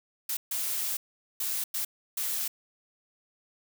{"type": "noise bursts at uneven times", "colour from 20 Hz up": "blue", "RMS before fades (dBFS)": -31, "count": 5, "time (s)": [[0.29, 0.37], [0.51, 0.97], [1.4, 1.64], [1.74, 1.85], [2.17, 2.48]], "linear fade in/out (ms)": 5, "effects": []}